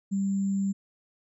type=tone with sample-and-hold; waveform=sine; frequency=196 Hz; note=G3; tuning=in tune; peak=-24 dBFS; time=0.11-0.73 s; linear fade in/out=20 ms; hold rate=7350 Hz; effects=resampled to 22050 Hz